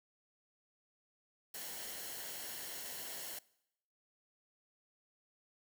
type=noise with comb filter; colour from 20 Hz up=white; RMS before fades=-45 dBFS; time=1.54-3.39 s; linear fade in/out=5 ms; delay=0.82 ms; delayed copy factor=-0.5; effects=noise-tail reverb RT60 0.8 s tail -22 dB re dry